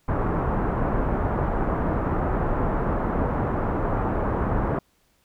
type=low-pass noise; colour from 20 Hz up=pink; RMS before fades=-24 dBFS; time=0.08-4.79 s; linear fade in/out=5 ms; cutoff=1300 Hz; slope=24 dB/octave; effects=pink hiss -65 dBFS RMS until 5.24 s